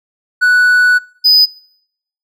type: tone pair in turn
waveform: triangle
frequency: 1480 / 4991 Hz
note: F#6 / D#8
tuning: 0 / +5 cents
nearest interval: octave + major sixth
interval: 2105 cents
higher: second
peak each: -5 / -4 dBFS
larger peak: second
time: 0.41-0.99 / 1.24-1.46 s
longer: first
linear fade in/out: 20 ms
effects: noise-tail reverb RT60 0.8 s tail -26 dB re dry